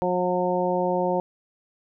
harmonic tone, 180 Hz, F#3, 47 cents flat, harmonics 1 / 2 / 3 / 4 / 5, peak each -29 / -27 / -25 / -29 / -28 dBFS, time 0.02-1.2 s, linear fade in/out 0 ms, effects none

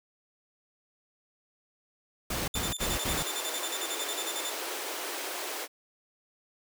pink noise bursts, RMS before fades -32 dBFS, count 4, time 2.3-3.23 s, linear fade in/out 5 ms, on 180 ms, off 70 ms
20% pulse tone with tremolo, 3548 Hz, A7, 14 cents sharp, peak -27 dBFS, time 2.54-4.53 s, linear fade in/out 2 ms, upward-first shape square, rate 11 Hz, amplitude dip 80%
pink high-pass noise, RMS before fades -36 dBFS, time 2.78-5.68 s, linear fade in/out 50 ms, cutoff 320 Hz, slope 48 dB/octave
effects none

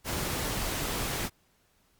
pink noise, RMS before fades -32 dBFS, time 0.04-1.3 s, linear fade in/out 50 ms, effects pink hiss -68 dBFS RMS until 1.99 s + Opus 48 kbps

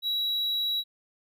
triangle tone, 3888 Hz, B7, 28 cents flat, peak -24 dBFS, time 0.02-0.84 s, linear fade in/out 50 ms, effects none

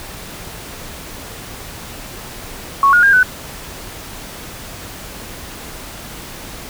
sine tone with pitch steps, 1107 / 1437 / 1609 / 1500 Hz, C#6 / F6 / G6 / F#6, -3 / +49 / +45 / +23 cents, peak -7 dBFS, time 2.83-3.23 s, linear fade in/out 2 ms, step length 100 ms, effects pink hiss -32 dBFS RMS until 6.69 s

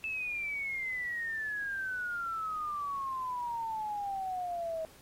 sine exponential sweep, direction down, 2637 to 635 Hz, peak -33 dBFS, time 0.04-4.85 s, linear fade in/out 0 ms, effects pink hiss -58 dBFS RMS until 5.01 s + AAC 48 kbps

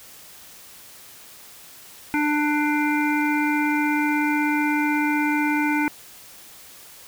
harmonic tone, 297.3 Hz, D4, 21 cents sharp, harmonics 1 / 3 / 5 / 7 / 8, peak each -21 / -26 / -28 / -29 / -30 dBFS, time 2.14-5.88 s, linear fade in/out 0 ms, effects white hiss -45 dBFS RMS until 7.07 s

